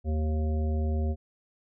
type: harmonic tone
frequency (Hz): 77.4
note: D#2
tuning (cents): -9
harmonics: 1 / 3 / 5 / 7 / 9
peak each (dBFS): -25 / -35 / -39 / -42 / -44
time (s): 0.04-1.16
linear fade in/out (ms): 50
effects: none